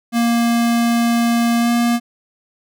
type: tone with pitch glide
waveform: square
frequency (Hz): 234.3 to 236.7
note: A#3 to A#3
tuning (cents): +9 to +27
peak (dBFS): -14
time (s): 0.12-2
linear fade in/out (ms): 50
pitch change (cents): +18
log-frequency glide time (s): 1.6-1.7
effects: none